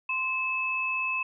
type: tone pair together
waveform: sine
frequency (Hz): 1036 / 2600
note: C6 / E7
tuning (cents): -17 / -24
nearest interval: octave + major third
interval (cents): 1593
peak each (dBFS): -33 / -27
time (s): 0.09-1.23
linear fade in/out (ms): 5
effects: none